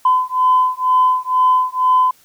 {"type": "beating tone pair", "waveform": "sine", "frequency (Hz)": [1015, 1017.1], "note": ["B5", "C6"], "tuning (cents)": [47, -49], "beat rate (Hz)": 2.1, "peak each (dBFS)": -14, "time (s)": [0.05, 2.11], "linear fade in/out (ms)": 5, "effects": ["tanh soft clip ceiling -4 dBFS", "white hiss -52 dBFS RMS until 2.24 s"]}